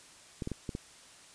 clicks, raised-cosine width 3 ms, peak -22 dBFS, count 5, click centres 0.422 / 0.474 / 0.517 / 0.692 / 0.751 s, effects white hiss -55 dBFS RMS until 1.34 s + resampled to 22050 Hz

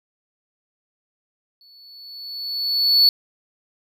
triangle tone with exponential growth, 4435 Hz, C#8, in tune, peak -8 dBFS, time 1.61-3.09 s, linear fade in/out 1 ms, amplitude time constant 320 ms, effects none

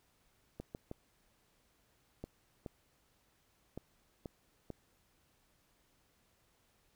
clicks, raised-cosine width 2 ms, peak -29 dBFS, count 8, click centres 0.6 / 0.749 / 0.914 / 2.24 / 2.662 / 3.776 / 4.258 / 4.703 s, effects pink hiss -73 dBFS RMS until 6.95 s

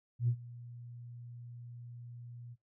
sine tone with ADSR envelope, 120 Hz, B2, 49 cents flat, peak -25 dBFS, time 0.19-2.56 s, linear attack 92 ms, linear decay 72 ms, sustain -21 dB, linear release 36 ms, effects noise-tail reverb RT60 0.2 s tail -20 dB re dry + tanh soft clip ceiling -21 dBFS

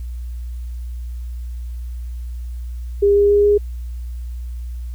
sine tone with pitch steps, 403.8 / 406.4 / 409 / 411.6 Hz, G#4 / G#4 / G#4 / G#4, -49 / -38 / -26 / -16 cents, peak -10 dBFS, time 3.02-3.58 s, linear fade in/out 10 ms, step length 140 ms, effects added 60 Hz sine -25 dBFS peak until 4.94 s + white hiss -55 dBFS RMS until 4.94 s

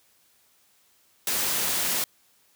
white high-pass noise, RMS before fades -26 dBFS, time 1.27-2.04 s, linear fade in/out 2 ms, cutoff 100 Hz, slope 12 dB/octave, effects white hiss -63 dBFS RMS until 2.55 s + high-pass 60 Hz 12 dB/octave

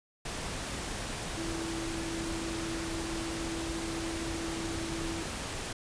sine tone in noise, 330.5 Hz, E4, 5 cents sharp, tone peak -36 dBFS, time 1.37-5.23 s, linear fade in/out 5 ms, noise pink, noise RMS -37 dBFS, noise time 0.25-5.73 s, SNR -2 dB, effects resampled to 22050 Hz

